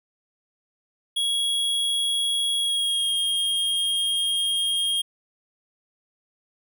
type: tone with pitch glide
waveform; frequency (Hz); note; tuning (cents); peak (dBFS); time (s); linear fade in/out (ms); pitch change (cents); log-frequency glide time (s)
square; 3322 to 3241; G#7 to G#7; 0 to -43; -22; 1.16-5.02; 10; -43; 2.58-3.12
effects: none